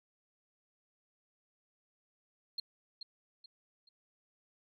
sine tone with echo, 4215 Hz, C8, 12 cents sharp, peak -33 dBFS, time 2.58-2.6 s, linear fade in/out 5 ms, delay 430 ms, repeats 3, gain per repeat -9 dB, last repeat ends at 3.89 s, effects tanh soft clip ceiling -29 dBFS

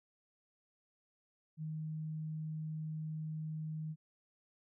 sine tone, 156.2 Hz, D#3, 7 cents sharp, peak -38 dBFS, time 1.57-3.96 s, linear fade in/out 50 ms, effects none

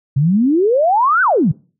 sine exponential two-way sweep, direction up then down, 129.8 to 1555 to 129.8 Hz, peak -10 dBFS, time 0.16-1.52 s, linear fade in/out 10 ms, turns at 1.22 s, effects noise-tail reverb RT60 0.4 s tail -24 dB re dry

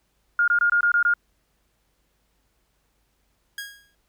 sine tone bursts, 1418 Hz, F6, 26 cents sharp, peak -16 dBFS, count 7, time 0.39-1.138 s, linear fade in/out 2 ms, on 88 ms, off 22 ms
sawtooth tone with exponential decay, 1639 Hz, G#6, 23 cents flat, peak -25 dBFS, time 3.58-3.95 s, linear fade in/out 2 ms, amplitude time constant 80 ms
effects added 50 Hz sine -70 dBFS peak until 4.08 s + pink hiss -70 dBFS RMS until 4.08 s

